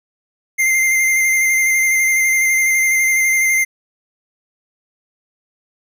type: tone with vibrato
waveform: square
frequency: 2093 Hz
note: C7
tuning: in tune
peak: -13 dBFS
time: 0.58-3.65 s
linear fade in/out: 20 ms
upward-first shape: square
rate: 12 Hz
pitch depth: 15 cents each way
effects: 9-bit